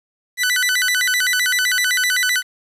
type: tone with vibrato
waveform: sawtooth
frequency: 1723 Hz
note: A6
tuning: 37 cents flat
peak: -12 dBFS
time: 0.37-2.43 s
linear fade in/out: 50 ms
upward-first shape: square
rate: 7.8 Hz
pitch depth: 240 cents each way
effects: resampled to 32000 Hz + 8-bit